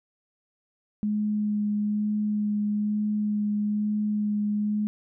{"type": "tone with vibrato", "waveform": "sine", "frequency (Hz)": 209.4, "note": "G#3", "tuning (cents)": 15, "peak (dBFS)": -23, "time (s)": [1.03, 4.87], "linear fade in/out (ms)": 0, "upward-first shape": "sine", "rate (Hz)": 1.1, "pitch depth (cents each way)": 11, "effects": []}